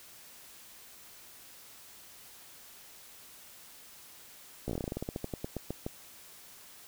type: slowing click train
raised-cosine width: 2 ms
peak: -21 dBFS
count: 20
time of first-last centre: 4.68-5.865 s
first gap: 15 ms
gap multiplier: 1.14
effects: white hiss -53 dBFS RMS until 6.87 s